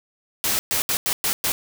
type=noise bursts at uneven times; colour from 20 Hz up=white; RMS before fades=-22 dBFS; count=6; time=0.44-0.59 / 0.71-0.82 / 0.89-0.97 / 1.06-1.13 / 1.24-1.33 / 1.44-1.52 s; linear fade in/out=0 ms; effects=none